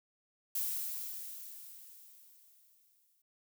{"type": "noise with exponential decay", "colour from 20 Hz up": "violet", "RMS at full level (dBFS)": -34, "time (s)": [0.55, 3.22], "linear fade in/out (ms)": 5, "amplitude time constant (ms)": 580, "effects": []}